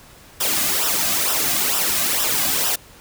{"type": "noise with flanger", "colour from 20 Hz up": "white", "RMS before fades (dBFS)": -20, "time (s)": [0.4, 2.76], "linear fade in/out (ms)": 10, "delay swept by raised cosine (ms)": [0.45, 2.25], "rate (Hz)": 2.2, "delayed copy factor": -0.7, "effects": ["pink hiss -46 dBFS RMS until 3 s"]}